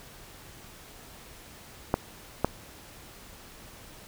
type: clicks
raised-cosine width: 1 ms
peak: -8 dBFS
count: 2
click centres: 1.941 / 2.446 s
effects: pink hiss -49 dBFS RMS until 4.07 s